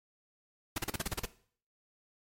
pink noise bursts, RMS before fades -33 dBFS, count 9, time 0.76-1.255 s, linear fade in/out 5 ms, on 23 ms, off 36 ms, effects noise-tail reverb RT60 0.5 s tail -17 dB re dry + MP3 64 kbps

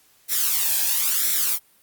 blue noise with flanger, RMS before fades -21 dBFS, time 0.28-1.59 s, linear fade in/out 50 ms, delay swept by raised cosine 0.52 to 1.23 ms, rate 0.99 Hz, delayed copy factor +0.65, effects white hiss -58 dBFS RMS until 1.82 s + Opus 48 kbps

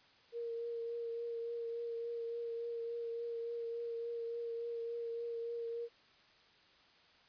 sine tone with vibrato, 466.1 Hz, A#4, in tune, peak -38 dBFS, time 0.32-5.89 s, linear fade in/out 50 ms, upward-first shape triangle, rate 3.5 Hz, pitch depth 20 cents each way, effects white hiss -65 dBFS RMS until 7.28 s + resampled to 11025 Hz

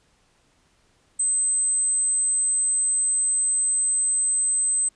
sine tone, 8190 Hz, C9, 38 cents flat, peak -19 dBFS, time 1.19-4.89 s, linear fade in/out 10 ms, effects pink hiss -63 dBFS RMS until 4.95 s + resampled to 22050 Hz

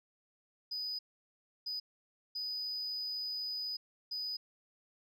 sine tone bursts at uneven times, 4978 Hz, D#8, in tune, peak -34 dBFS, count 4, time 0.71-0.99 / 1.66-1.8 / 2.35-3.77 / 4.11-4.37 s, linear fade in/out 10 ms, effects tanh soft clip ceiling -34 dBFS

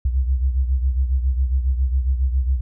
sine beating tone pair, 63.8 / 71.1 Hz, C2 / C#2, -43 / +45 cents, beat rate 7.3 Hz, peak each -17 / -24 dBFS, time 0.05-2.61 s, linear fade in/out 5 ms, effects none

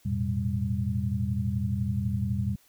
sine tone cluster, 86.6 / 110.9 / 122.8 / 197.7 Hz, F2 / A2 / B2 / G3, -14 / +14 / -9 / +15 cents, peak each -31 dBFS, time 0.05-2.56 s, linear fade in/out 10 ms, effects white hiss -62 dBFS RMS until 2.68 s

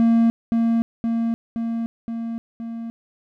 triangle tone with echo, 229.8 Hz, A#3, 25 cents flat, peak -11 dBFS, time 0-0.3 s, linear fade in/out 0 ms, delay 520 ms, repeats 5, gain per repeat -3 dB, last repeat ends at 2.9 s, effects none

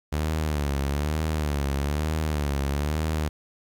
sawtooth tone with vibrato, 73.8 Hz, D2, 9 cents sharp, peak -20 dBFS, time 0.12-3.29 s, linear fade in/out 10 ms, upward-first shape sine, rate 1.1 Hz, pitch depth 110 cents each way, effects 10-bit

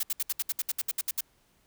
blue noise bursts, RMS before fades -29 dBFS, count 13, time 0-1.208 s, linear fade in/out 5 ms, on 32 ms, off 66 ms, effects pink hiss -67 dBFS RMS until 1.66 s

